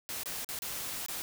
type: noise with dropouts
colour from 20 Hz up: white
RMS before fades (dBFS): -38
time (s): 0.09-1.22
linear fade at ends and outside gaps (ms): 0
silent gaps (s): 0.234-0.258 / 0.446-0.489 / 0.589-0.621 / 1.062-1.084
effects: none